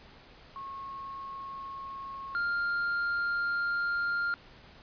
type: tone pair in turn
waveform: sine / triangle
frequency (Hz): 1091 / 1399.8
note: C#6 / F6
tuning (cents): -28 / +4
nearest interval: major third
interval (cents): 432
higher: second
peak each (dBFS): -38 / -26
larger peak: second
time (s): 0.56-2.35 / 2.35-4.34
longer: second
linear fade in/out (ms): 0
effects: pink hiss -54 dBFS RMS until 4.82 s + resampled to 11025 Hz